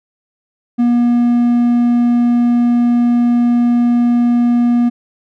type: tone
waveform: triangle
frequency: 239.8 Hz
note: A#3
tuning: 49 cents sharp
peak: -7 dBFS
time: 0.78-4.9 s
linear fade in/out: 20 ms
effects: none